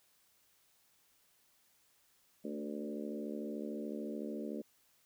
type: harmonic tone with a mistuned harmonic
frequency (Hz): 73.6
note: D2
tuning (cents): +4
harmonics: 3 / 4 / 5 / 6 / 7 / 8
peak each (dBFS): -42 / -44 / -46 / -48 / -49 / -50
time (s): 2.44-4.62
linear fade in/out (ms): 10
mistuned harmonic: 4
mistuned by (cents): -20
effects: white hiss -71 dBFS RMS until 5.05 s